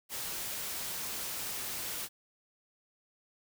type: noise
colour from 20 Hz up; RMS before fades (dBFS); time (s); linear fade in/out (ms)
white; -38; 0.09-2.09; 50
effects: none

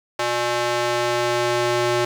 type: tone with high-pass filter sweep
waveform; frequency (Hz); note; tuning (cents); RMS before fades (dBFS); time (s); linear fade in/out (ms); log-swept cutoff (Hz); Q
square; 120.2; B2; -46; -21; 0.19-2.05; 5; 610 to 350; 1
effects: low-pass 7000 Hz 12 dB/octave + 7-bit

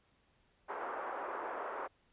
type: band-pass noise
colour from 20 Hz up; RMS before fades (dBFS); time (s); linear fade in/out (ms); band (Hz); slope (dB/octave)
white; -41; 0.68-1.88; 20; 380 to 1300; 24
effects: pink hiss -72 dBFS RMS until 2.12 s + resampled to 8000 Hz

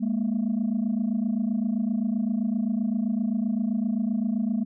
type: tone pair together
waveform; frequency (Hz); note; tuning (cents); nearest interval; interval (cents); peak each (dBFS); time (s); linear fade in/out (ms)
sine; 207.7 / 235.4; G#3 / A#3; 0 / +17; major second; 217; -24; 0-4.65; 20
effects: tanh soft clip ceiling -19 dBFS

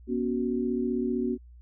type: chord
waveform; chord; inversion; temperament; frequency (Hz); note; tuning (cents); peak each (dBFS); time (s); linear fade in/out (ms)
sine; B suspended second; none; equal with one note detuned; 241.7 / 277.2 / 370; B3 / C#4 / F#4; -37 / 0 / 0; -28 / -32 / -30; 0.07-1.38; 50
effects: added 60 Hz sine -47 dBFS peak until 1.61 s

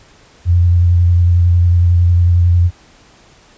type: tone with vibrato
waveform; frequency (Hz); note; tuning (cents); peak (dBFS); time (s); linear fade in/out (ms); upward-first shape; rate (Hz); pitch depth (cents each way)
sine; 87.31; F2; 0; -7; 0.45-2.71; 50; sine; 11; 24
effects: pink hiss -46 dBFS RMS until 3.57 s + resampled to 16000 Hz

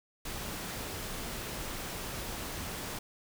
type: noise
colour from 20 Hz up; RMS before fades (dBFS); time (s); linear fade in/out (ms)
pink; -39; 0.25-2.99; 5
effects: none

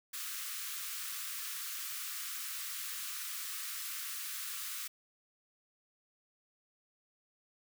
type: high-pass noise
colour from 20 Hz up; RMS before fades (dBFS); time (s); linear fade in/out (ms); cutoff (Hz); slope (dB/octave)
white; -41; 0.13-4.88; 10; 1100; 96
effects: none

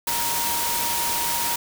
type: tone in noise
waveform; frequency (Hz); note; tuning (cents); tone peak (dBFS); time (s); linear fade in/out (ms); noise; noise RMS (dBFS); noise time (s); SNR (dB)
sine; 940; A#5; +14; -28; 0.07-1.56; 5; white; -25; 0.07-1.56; -6
effects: none

